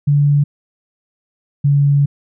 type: tone pair in turn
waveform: sine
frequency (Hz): 144.3 / 142.23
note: D3 / C#3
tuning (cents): -30 / +45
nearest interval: unison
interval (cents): 25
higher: first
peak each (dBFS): -9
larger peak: neither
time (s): 0.07-0.44 / 1.64-2.06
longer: second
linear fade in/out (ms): 10
effects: none